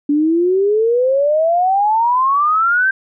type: exponential sweep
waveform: sine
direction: up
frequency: 285.7 to 1584 Hz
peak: -11 dBFS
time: 0.09-2.91 s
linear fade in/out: 5 ms
effects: none